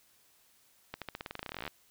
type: accelerating click train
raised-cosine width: 0.3 ms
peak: -22 dBFS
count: 22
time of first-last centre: 0.94-1.677 s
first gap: 77 ms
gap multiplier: 0.91
effects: white hiss -66 dBFS RMS until 1.9 s